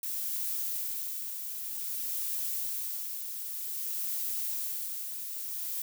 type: noise with tremolo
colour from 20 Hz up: violet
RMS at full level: -33 dBFS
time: 0.03-5.82 s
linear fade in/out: 2 ms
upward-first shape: sine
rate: 0.53 Hz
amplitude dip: 45%
effects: none

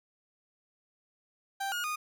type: tone with pitch steps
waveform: 30% pulse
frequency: 785 / 1434 / 1231 Hz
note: G5 / F6 / D#6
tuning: +2 / +45 / -19 cents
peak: -29 dBFS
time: 1.6-1.96 s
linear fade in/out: 10 ms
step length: 120 ms
effects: none

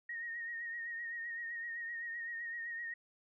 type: tone with vibrato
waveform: sine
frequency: 1864.7 Hz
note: A#6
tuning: in tune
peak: -39 dBFS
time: 0.09-2.94 s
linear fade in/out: 5 ms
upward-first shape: triangle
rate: 7.8 Hz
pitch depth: 46 cents each way
effects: none

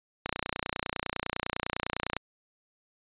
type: click train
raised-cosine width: 0.3 ms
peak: -13 dBFS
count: 58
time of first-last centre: 0.26-2.166 s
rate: 29.9 Hz
effects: resampled to 8000 Hz

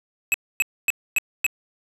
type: tone bursts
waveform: square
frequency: 2574 Hz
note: E7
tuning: 42 cents flat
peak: -17 dBFS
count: 5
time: 0.32-1.465 s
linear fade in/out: 0 ms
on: 21 ms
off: 260 ms
effects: resampled to 32000 Hz + 9-bit

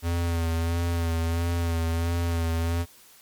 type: tone with vibrato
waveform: square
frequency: 84 Hz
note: E2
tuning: 33 cents sharp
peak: -24 dBFS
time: 0.02-2.86 s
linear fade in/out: 50 ms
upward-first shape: sine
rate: 1.5 Hz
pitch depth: 33 cents each way
effects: white hiss -53 dBFS RMS until 3.21 s + MP3 96 kbps

